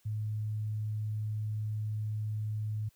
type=tone; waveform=sine; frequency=107.2 Hz; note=A2; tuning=45 cents flat; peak=-31 dBFS; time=0.05-2.89 s; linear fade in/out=10 ms; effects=white hiss -69 dBFS RMS until 2.95 s + high-pass 60 Hz 12 dB/octave